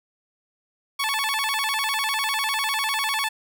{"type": "tone with vibrato", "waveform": "15% pulse", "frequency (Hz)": 987.8, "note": "B5", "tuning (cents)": 0, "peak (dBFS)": -16, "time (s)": [0.99, 3.29], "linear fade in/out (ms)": 10, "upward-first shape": "square", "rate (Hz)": 10, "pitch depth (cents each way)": 210, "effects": []}